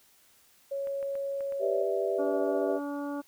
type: tone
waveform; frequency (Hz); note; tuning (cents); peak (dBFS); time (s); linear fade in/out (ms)
sine; 554; C#5; -1; -30; 0.71-1.83; 10
type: clicks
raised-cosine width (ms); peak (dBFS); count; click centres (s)
0.5; -34; 5; 0.872 / 1.028 / 1.154 / 1.407 / 1.523
type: chord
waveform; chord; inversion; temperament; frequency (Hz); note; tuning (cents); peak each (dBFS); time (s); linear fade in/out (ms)
sine; E minor seventh; first; equal; 392 / 493.9 / 587.3 / 659.3; G4 / B4 / D5 / E5; 0 / 0 / 0 / 0; -30 / -33 / -33 / -32; 1.59-2.8; 50
type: harmonic tone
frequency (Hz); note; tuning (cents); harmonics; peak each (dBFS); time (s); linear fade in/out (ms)
286.5; D4; -43; 1 / 2 / 3 / 4 / 5; -33 / -39 / -43 / -45 / -47; 2.18-3.22; 20
effects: white hiss -62 dBFS RMS until 3.27 s